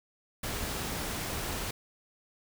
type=noise; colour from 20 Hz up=pink; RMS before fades=-35 dBFS; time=0.43-1.71 s; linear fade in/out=5 ms; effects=none